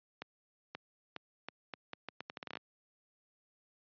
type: accelerating click train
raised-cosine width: 0.3 ms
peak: -25 dBFS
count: 16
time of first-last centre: 0.22-2.571 s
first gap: 530 ms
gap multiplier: 0.78
effects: high-pass 150 Hz 12 dB/octave + resampled to 11025 Hz